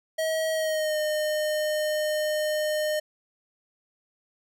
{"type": "tone with pitch glide", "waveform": "square", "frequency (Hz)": [638, 610.6], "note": ["D#5", "D#5"], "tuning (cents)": [43, -33], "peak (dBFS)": -25, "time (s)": [0.18, 3], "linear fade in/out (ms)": 10, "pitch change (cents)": -76, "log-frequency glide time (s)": [0.52, 0.98], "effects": []}